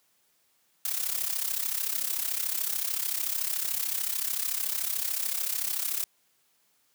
blue noise with amplitude modulation, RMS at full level -27 dBFS, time 0.85-6.04 s, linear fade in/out 2 ms, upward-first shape sine, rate 33.6 Hz, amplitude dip 75%, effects white hiss -69 dBFS RMS until 6.94 s + high-pass 100 Hz 12 dB/octave

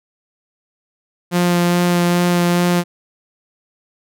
sawtooth tone with vibrato, 175.3 Hz, F3, 7 cents sharp, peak -9 dBFS, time 1.31-2.84 s, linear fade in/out 50 ms, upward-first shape sine, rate 2.4 Hz, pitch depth 11 cents each way, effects none

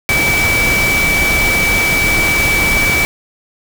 sine tone in noise, 2300 Hz, D7, 37 cents flat, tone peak -12 dBFS, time 0.09-3.05 s, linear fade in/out 0 ms, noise pink, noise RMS -17 dBFS, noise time 0.09-3.05 s, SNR +2 dB, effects none

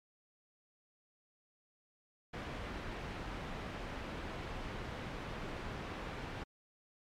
pink low-pass noise, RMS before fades -43 dBFS, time 2.33-6.44 s, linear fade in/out 10 ms, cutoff 2600 Hz, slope 12 dB/octave, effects MP3 96 kbps

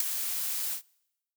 blue noise with ADSR envelope, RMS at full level -21 dBFS, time 0-0.82 s, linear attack 4 ms, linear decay 6 ms, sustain -11 dB, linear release 95 ms, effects noise-tail reverb RT60 0.9 s tail -26 dB re dry

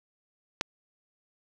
click, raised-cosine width 0.2 ms, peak -9 dBFS, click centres 0.611 s, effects none

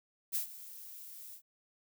violet noise with ADSR envelope, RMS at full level -32 dBFS, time 0.32-1.42 s, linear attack 33 ms, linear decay 110 ms, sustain -17 dB, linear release 80 ms, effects none

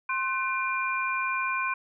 sine tone cluster, 1052 / 1510 / 2395 Hz, C6 / F#6 / D7, +9 / +35 / +33 cents, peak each -29 / -32 / -30 dBFS, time 0.09-1.74 s, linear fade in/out 5 ms, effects none

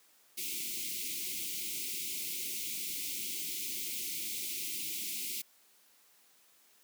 white band-stop noise, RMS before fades -38 dBFS, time 0.37-5.42 s, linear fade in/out 10 ms, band 400 to 2100 Hz, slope 96 dB/octave, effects white hiss -65 dBFS RMS until 6.83 s + high-pass 200 Hz 12 dB/octave

